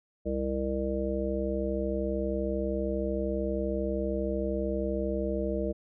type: harmonic tone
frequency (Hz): 66.4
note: C2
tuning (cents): +26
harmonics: 1 / 3 / 5 / 7 / 9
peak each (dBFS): -34 / -34 / -34 / -34 / -34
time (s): 0.25-5.73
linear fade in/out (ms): 20
effects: none